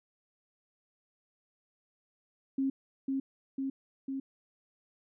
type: tone with echo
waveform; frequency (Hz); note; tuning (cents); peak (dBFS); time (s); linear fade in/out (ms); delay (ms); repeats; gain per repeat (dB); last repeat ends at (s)
sine; 269.9; C#4; -46; -27; 2.58-2.7; 5; 500; 3; -2; 4.2
effects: none